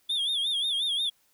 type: tone with vibrato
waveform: triangle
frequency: 3447 Hz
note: A7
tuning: 36 cents flat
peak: -24 dBFS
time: 0.09-1.1 s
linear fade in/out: 10 ms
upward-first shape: sine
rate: 5.6 Hz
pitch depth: 120 cents each way
effects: white hiss -67 dBFS RMS until 1.33 s